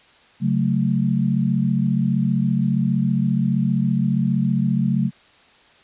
sine chord, F# minor, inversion second, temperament equal, 138.59 / 185 / 220 Hz, C#3 / F#3 / A3, 0 / 0 / 0 cents, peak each -21 dBFS, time 0.4-5.11 s, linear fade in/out 50 ms, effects white hiss -52 dBFS RMS until 5.83 s + resampled to 8000 Hz

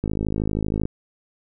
click train, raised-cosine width 3 ms, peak -11 dBFS, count 44, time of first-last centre 0.04-0.854 s, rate 52.8 Hz, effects none

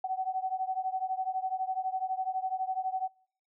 sine beating tone pair, 749 / 761 Hz, F#5 / F#5, +21 / +48 cents, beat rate 12 Hz, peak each -32 / -34 dBFS, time 0.04-3.08 s, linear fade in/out 5 ms, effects noise-tail reverb RT60 0.5 s tail -24 dB re dry

